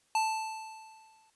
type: tone with exponential decay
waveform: square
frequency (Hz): 880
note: A5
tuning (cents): 0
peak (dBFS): -25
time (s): 0.15-1.3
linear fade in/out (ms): 2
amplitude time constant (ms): 250
effects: white hiss -70 dBFS RMS until 1.35 s + resampled to 24000 Hz